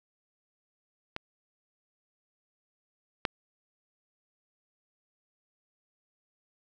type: clicks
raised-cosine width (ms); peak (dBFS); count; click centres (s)
0.3; -18 / -10; 2; 1.164 / 3.252
effects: none